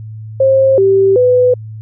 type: tone with pitch steps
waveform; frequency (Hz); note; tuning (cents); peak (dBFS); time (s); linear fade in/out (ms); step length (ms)
sine; 534 / 388.7 / 499.1; C5 / G4 / B4; +35 / -15 / +18; -6; 0.4-1.54; 5; 380
effects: added 109 Hz sine -25 dBFS peak until 1.81 s